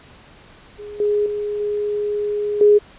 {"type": "tone with level steps", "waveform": "sine", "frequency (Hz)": 415.3, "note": "G#4", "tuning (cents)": 0, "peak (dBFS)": [-31, -15, -21, -19, -8], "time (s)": [0.78, 2.79], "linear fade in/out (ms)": 20, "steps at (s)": [1, 1.26, 1.6, 2.61], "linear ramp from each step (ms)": 2, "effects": ["pink hiss -46 dBFS RMS until 2.98 s", "resampled to 8000 Hz"]}